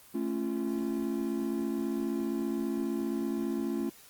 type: chord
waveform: triangle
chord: A augmented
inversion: none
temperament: just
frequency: 220 / 275 / 343.8 Hz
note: A3 / C#4 / E#4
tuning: 0 / -14 / -27 cents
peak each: -32 dBFS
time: 0.14-3.9 s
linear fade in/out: 10 ms
effects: white hiss -55 dBFS RMS until 4.09 s + Opus 24 kbps